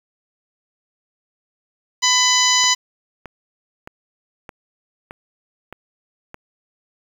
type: harmonic tone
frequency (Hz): 1000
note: B5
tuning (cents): +21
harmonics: 1 / 2 / 3 / 4 / 5 / 6 / 7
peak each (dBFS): -21 / -21 / -21 / -21 / -21 / -21 / -21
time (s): 2.02-2.75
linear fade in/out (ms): 20
type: click train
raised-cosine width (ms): 0.5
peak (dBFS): -19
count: 7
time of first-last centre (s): 2.64-6.344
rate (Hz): 1.62
effects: 7-bit